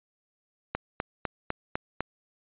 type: click train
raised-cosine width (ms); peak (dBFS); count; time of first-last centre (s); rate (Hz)
0.5; -13; 6; 0.75-2.006; 3.98
effects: resampled to 8000 Hz